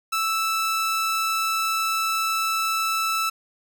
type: tone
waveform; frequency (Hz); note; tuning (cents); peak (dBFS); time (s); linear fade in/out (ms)
sawtooth; 1318; E6; -1; -18; 0.12-3.3; 10
effects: none